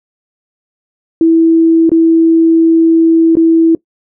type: tone with dropouts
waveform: sine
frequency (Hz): 327.8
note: E4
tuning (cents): -10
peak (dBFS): -4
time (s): 1.21-3.75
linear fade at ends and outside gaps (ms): 2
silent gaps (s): 1.894-1.917 / 3.354-3.369
effects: noise-tail reverb RT60 0.1 s tail -21 dB re dry